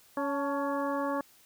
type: harmonic tone with a mistuned harmonic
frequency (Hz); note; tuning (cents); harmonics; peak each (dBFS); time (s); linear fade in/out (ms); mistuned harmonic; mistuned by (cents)
279.9; C#4; +17; 1 / 2 / 3 / 4 / 5 / 6; -33 / -33 / -37 / -35 / -45 / -43; 0.17-1.21; 2; 3; +66
effects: white hiss -60 dBFS RMS until 1.45 s